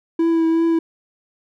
triangle tone with vibrato, 328.8 Hz, E4, 4 cents flat, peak -12 dBFS, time 0.19-0.79 s, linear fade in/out 5 ms, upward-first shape triangle, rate 2.7 Hz, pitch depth 22 cents each way, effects none

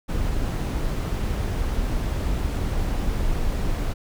brown noise, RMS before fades -24 dBFS, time 0.08-3.94 s, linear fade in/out 20 ms, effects none

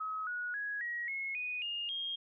sine tone with pitch steps, 1277 / 1458.4 / 1665.7 / 1902.3 / 2173 / 2481 / 2834 / 3236 Hz, D#6 / F#6 / G#6 / A#6 / C#7 / D#7 / F7 / G#7, +45 / -25 / +5 / +35 / -35 / -6 / +25 / -46 cents, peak -35 dBFS, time 0-2.16 s, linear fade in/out 10 ms, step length 270 ms, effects none

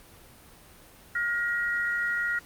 sine tone pair together, 1422 / 1898.1 Hz, F6 / A#6, +31 / +31 cents, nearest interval perfect fourth, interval 500 cents, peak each -28 dBFS, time 1.15-2.39 s, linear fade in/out 5 ms, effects pink hiss -52 dBFS RMS until 2.45 s + Opus 32 kbps

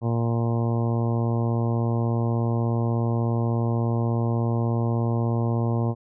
harmonic tone, 116.54 Hz, A#2, in tune, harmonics 1 / 2 / 3 / 4 / 5 / 6 / 7 / 8 / 9, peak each -22 / -28 / -32 / -34 / -36 / -38 / -39 / -40 / -41 dBFS, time 0.01-5.95 s, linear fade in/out 50 ms, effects none

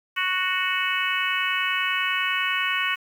harmonic tone, 370 Hz, F#4, in tune, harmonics 3 / 4 / 5 / 6 / 7 / 8, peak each -29 / -29 / -29 / -29 / -29 / -29 dBFS, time 0.16-2.96 s, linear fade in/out 20 ms, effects 8-bit

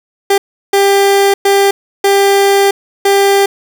30% pulse tone bursts at uneven times, 397 Hz, G4, 22 cents sharp, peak -4 dBFS, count 5, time 0.3-0.38 / 0.73-1.34 / 1.45-1.71 / 2.04-2.71 / 3.05-3.46 s, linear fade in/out 5 ms, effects 7-bit

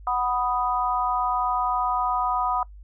sine chord, B major, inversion second, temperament equal, 740 / 987.8 / 1244.5 Hz, F#5 / B5 / D#6, 0 / 0 / 0 cents, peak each -26 dBFS, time 0.07-2.63 s, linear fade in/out 2 ms, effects noise-tail reverb RT60 0.1 s tail -22 dB re dry + added 50 Hz sine -41 dBFS peak until 2.83 s

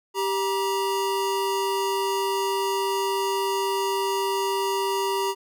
square tone pair together, 392 / 952.5 Hz, G4 / A#5, 0 / +37 cents, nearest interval octave + minor third, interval 1537 cents, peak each -26 / -27 dBFS, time 0.14-5.35 s, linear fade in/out 50 ms, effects none

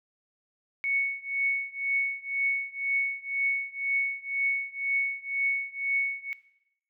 sine tone with tremolo, 2217 Hz, C#7, in tune, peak -22 dBFS, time 0.84-6.33 s, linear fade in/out 0 ms, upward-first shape triangle, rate 2 Hz, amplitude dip 95%, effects noise-tail reverb RT60 0.8 s tail -18 dB re dry

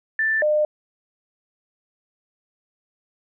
sine tone pair in turn, 1768 / 604.5 Hz, A6 / D5, +8 / +50 cents, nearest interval octave + perfect fifth, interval 1858 cents, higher first, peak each -18 / -16 dBFS, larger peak second, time 0.19-0.42 / 0.42-0.65 s, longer neither, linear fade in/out 2 ms, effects none

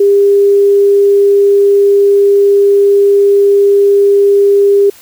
sine tone, 401.4 Hz, G4, 41 cents sharp, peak -4 dBFS, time 0-4.9 s, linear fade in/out 5 ms, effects white hiss -39 dBFS RMS until 5.01 s

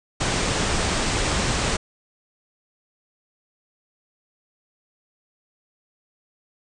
pink low-pass noise, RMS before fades -23 dBFS, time 0.2-1.77 s, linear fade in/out 10 ms, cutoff 9000 Hz, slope 96 dB/octave, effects none

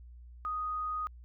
sine tone, 1245 Hz, D#6, 1 cent sharp, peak -32 dBFS, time 0.45-1.07 s, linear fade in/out 0 ms, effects added 60 Hz sine -48 dBFS peak until 1.24 s

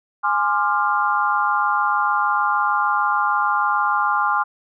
sine chord, D half-diminished seventh, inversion second, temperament equal with one note detuned, 830.6 / 1046.5 / 1193.1 / 1396.9 Hz, Ab5 / C6 / D6 / F6, 0 / 0 / +27 / 0 cents, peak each -22 dBFS, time 0.23-4.44 s, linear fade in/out 20 ms, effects none

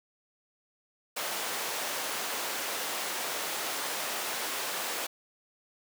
pink high-pass noise, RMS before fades -34 dBFS, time 1.16-5.07 s, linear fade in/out 10 ms, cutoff 540 Hz, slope 12 dB/octave, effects none

